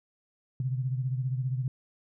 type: beating tone pair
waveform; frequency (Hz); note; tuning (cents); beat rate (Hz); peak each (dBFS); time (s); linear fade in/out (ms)
sine; 127.3 / 142.3; C3 / C#3; -47 / +46; 15; -28 / -35; 0.6-1.68; 2
effects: none